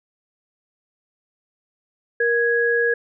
sine tone pair together, 470.8 / 1661.2 Hz, A#4 / G#6, +17 / 0 cents, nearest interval octave + minor seventh, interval 2183 cents, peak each -19 / -19 dBFS, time 2.2-2.94 s, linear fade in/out 5 ms, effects none

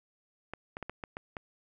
clicks, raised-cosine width 0.5 ms, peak -23 dBFS, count 7, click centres 0.536 / 0.769 / 0.827 / 0.896 / 1.038 / 1.169 / 1.368 s, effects none

